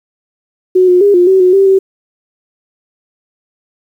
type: tone with pitch steps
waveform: sine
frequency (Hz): 368.9 / 359.9 / 404.8 / 354.5 / 380.4 / 365.3 / 390.5 / 384.5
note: F#4 / F#4 / G#4 / F4 / F#4 / F#4 / G4 / G4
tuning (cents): -5 / -48 / -44 / +26 / +48 / -22 / -7 / -33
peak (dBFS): -4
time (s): 0.75-1.79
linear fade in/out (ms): 10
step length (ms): 130
effects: 7-bit